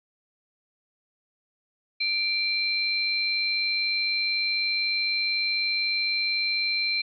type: tone pair together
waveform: sine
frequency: 2357 / 4113 Hz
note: D7 / C8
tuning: +6 / -30 cents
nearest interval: minor seventh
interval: 964 cents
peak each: -26 dBFS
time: 2-7.02 s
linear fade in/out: 10 ms
effects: none